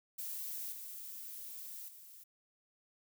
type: noise with level steps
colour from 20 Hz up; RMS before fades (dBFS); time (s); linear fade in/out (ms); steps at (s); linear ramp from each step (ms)
violet; -42 / -47 / -55; 0.18-2.24; 10; 0.72 / 1.88; 5
effects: none